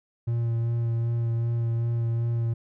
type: tone with vibrato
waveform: triangle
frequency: 116.5 Hz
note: A#2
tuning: 1 cent flat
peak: -21 dBFS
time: 0.27-2.54 s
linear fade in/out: 10 ms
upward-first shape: sine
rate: 2.6 Hz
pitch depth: 16 cents each way
effects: none